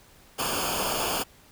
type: noise with comb filter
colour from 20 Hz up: pink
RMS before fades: -28 dBFS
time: 0.38-1.24 s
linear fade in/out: 20 ms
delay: 0.51 ms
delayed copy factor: -0.8
effects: pink hiss -55 dBFS RMS until 1.51 s